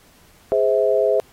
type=chord; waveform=sine; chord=Ab augmented; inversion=none; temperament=just; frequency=415.3 / 519.1 / 648.9 Hz; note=Ab4 / C5 / E5; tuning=0 / -14 / -27 cents; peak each=-19 dBFS; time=0.52-1.2 s; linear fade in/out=0 ms; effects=pink hiss -53 dBFS RMS until 1.32 s + AAC 48 kbps